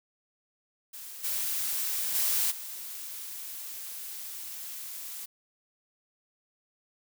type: noise with level steps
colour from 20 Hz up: blue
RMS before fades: -43 / -31 / -27 / -40 dBFS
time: 0.93-5.26 s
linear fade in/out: 10 ms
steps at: 1.23 / 2.14 / 2.5 s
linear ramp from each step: 20 ms
effects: none